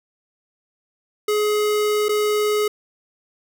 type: tone with dropouts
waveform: square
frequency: 420.9 Hz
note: G#4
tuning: 23 cents sharp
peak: -18 dBFS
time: 1.28-2.68 s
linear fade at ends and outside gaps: 5 ms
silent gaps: 2.085-2.091 s
effects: none